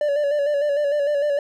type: tone with vibrato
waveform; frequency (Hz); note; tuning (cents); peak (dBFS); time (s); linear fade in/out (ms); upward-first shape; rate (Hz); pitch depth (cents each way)
triangle; 579; D5; -25; -16; 0.01-1.39; 2; square; 6.6; 40
effects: none